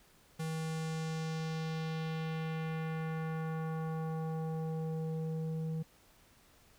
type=tone with low-pass filter sweep; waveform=square; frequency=160 Hz; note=D#3; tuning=49 cents sharp; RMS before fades=-37 dBFS; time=0.39-5.83 s; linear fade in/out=10 ms; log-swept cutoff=11000 to 330 Hz; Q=1.3; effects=pink hiss -64 dBFS RMS until 6.78 s